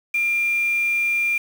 sine tone with quantisation, 2390 Hz, D7, 30 cents sharp, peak -18 dBFS, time 0.14-1.38 s, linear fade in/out 5 ms, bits 6, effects none

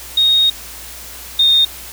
sine tone pair in turn, 3729 / 3676 Hz, A#7 / A#7, 0 / -25 cents, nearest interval unison, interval 25 cents, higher first, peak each -9 / -8 dBFS, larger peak second, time 0.17-0.5 / 1.39-1.65 s, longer first, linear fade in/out 5 ms, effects added 60 Hz sine -40 dBFS peak until 1.92 s + white hiss -33 dBFS RMS until 1.92 s

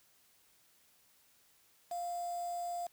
sine tone with quantisation, 699 Hz, F5, 1 cent sharp, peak -36 dBFS, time 1.91-2.87 s, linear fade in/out 5 ms, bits 8, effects white hiss -68 dBFS RMS until 2.92 s

